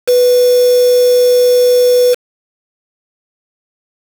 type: tone with quantisation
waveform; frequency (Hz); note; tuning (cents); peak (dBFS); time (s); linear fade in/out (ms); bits
sine; 493.9; B4; 0; -6; 0.07-2.15; 20; 3
effects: none